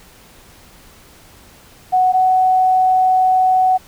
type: tone pair in turn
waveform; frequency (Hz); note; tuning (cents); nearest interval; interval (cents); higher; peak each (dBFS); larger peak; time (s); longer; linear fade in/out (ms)
sine; 740 / 745.6; F#5 / F#5; 0 / +13; unison; 13; second; -10; neither; 1.92-2.13 / 2.13-3.78; second; 20
effects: pink hiss -45 dBFS RMS until 3.87 s